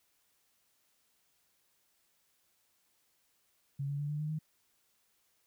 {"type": "tone with pitch steps", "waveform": "sine", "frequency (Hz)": [139.4, 142.49, 145.66, 148.89, 152.19, 155.57], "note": ["C#3", "C#3", "D3", "D3", "D#3", "D#3"], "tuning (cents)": [10, 48, -14, 24, -38, 0], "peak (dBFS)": -33, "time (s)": [3.79, 4.39], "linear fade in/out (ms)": 10, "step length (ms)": 100, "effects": ["white hiss -74 dBFS RMS until 5.46 s"]}